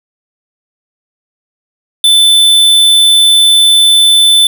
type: tone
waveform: square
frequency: 3520 Hz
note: A7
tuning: in tune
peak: -4 dBFS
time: 2.04-4.47 s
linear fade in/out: 2 ms
effects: none